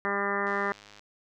harmonic tone, 200.3 Hz, G3, 38 cents sharp, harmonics 1 / 2 / 3 / 4 / 5 / 6 / 7 / 8 / 9 / 10, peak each -37 / -33 / -37 / -37 / -36 / -33 / -37 / -39 / -33 / -39 dBFS, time 0.05-0.72 s, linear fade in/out 0 ms
click train, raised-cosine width 0.2 ms, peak -32 dBFS, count 55, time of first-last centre 0.47-0.994 s, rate 103 Hz
effects none

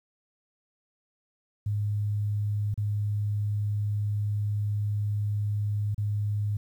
sine tone with dropouts, 103.83 Hz, G#2, in tune, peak -25 dBFS, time 1.66-6.57 s, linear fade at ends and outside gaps 5 ms, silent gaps 2.742-2.776 / 5.946-5.979 s, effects 10-bit

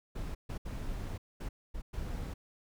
brown noise bursts at uneven times, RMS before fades -38 dBFS, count 6, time 0.15-0.35 / 0.49-0.58 / 0.65-1.18 / 1.4-1.49 / 1.74-1.82 / 1.93-2.34 s, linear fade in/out 10 ms, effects none

